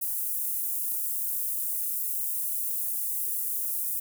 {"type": "high-pass noise", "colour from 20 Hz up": "pink", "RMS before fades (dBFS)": -30, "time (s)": [0.01, 4], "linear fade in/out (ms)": 10, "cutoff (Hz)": 11000, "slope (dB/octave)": 24, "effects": []}